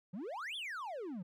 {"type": "exponential two-way sweep", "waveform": "triangle", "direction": "up then down", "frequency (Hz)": [164.81, 3573, 164.81], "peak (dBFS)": -38, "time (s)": [0.13, 1.23], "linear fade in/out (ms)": 10, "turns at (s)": 0.56, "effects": []}